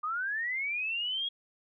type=linear sweep; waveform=sine; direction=up; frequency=1191 to 3322 Hz; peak=-30 dBFS; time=0.03-1.29 s; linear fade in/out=10 ms; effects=none